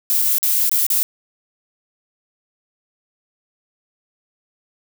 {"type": "noise with dropouts", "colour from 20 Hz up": "violet", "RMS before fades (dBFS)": -17, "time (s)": [0.1, 1.03], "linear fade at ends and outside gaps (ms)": 0, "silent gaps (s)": [[0.219, 0.223], [0.383, 0.429], [0.694, 0.715], [0.866, 0.902]], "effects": []}